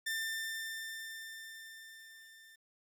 sawtooth tone with level ramp, 1791 Hz, A6, 30 cents sharp, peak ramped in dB -30 to -53 dBFS, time 0.06-2.56 s, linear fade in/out 10 ms, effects 12-bit

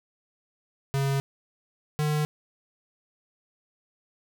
square tone pair in turn, 137.5 / 150.92 Hz, C#3 / D3, -14 / +48 cents, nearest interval major second, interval 162 cents, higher second, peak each -24 dBFS, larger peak neither, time 0.94-1.2 / 1.99-2.25 s, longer neither, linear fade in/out 0 ms, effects none

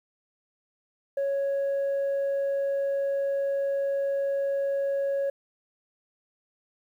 sine tone, 554.4 Hz, C#5, in tune, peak -22 dBFS, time 1.17-5.3 s, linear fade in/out 5 ms, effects tanh soft clip ceiling -23 dBFS + 10-bit

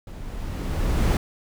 brown noise with level ramp, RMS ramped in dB -38 to -17 dBFS, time 0.07-1.17 s, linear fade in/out 2 ms, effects none

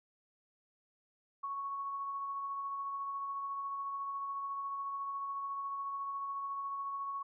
sine tone with tremolo, 1108.7 Hz, C#6, in tune, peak -35 dBFS, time 1.43-7.23 s, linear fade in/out 10 ms, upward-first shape triangle, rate 14 Hz, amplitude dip 30%, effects none

